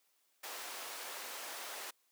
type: high-pass noise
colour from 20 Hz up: pink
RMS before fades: -45 dBFS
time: 0.43-1.91 s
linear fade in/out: 10 ms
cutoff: 580 Hz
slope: 12 dB/octave
effects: white hiss -75 dBFS RMS until 2.11 s + high-pass 300 Hz 12 dB/octave